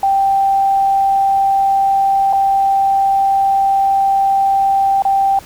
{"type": "tone with dropouts", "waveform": "sine", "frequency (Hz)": 784, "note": "G5", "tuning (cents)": 0, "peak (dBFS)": -10, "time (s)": [0.03, 5.39], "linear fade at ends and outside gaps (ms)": 2, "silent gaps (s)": [[2.328, 2.332], [5.022, 5.051]], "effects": ["pink hiss -39 dBFS RMS until 5.45 s"]}